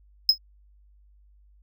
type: tone with exponential decay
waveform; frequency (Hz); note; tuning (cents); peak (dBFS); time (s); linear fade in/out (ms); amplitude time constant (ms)
triangle; 5120; D#8; +49; -9; 0.29-0.38; 2; 18
effects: added 50 Hz sine -54 dBFS peak until 1.62 s